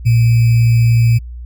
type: tone with sample-and-hold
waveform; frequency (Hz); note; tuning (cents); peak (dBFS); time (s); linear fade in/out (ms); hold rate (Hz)
sine; 116.54; A#2; 0; -7; 0.05-1.19; 20; 2450
effects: added 60 Hz sine -26 dBFS peak until 1.45 s